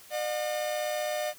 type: tone pair together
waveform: 45% pulse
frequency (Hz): 604.6 / 720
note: D#5 / F#5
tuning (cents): -50 / -47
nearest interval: minor third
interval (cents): 303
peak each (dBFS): -30 / -35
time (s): 0.1-1.34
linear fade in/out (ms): 50
effects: white hiss -52 dBFS RMS until 1.38 s